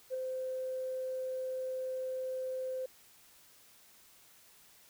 sine tone with ADSR envelope, 517 Hz, C5, 21 cents flat, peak -30 dBFS, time 0.1-2.86 s, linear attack 41 ms, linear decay 7 ms, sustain -4 dB, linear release 5 ms, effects tanh soft clip ceiling -28 dBFS + white hiss -61 dBFS RMS until 4.89 s

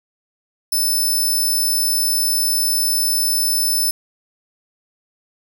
10% pulse tone, 5280 Hz, E8, 2 cents sharp, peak -10 dBFS, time 0.72-3.91 s, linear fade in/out 5 ms, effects none

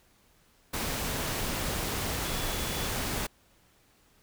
sine tone in noise, 3424 Hz, A7, 48 cents flat, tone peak -43 dBFS, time 2.24-2.88 s, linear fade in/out 10 ms, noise pink, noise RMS -32 dBFS, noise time 0.73-3.27 s, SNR -14 dB, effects pink hiss -64 dBFS RMS until 4.22 s

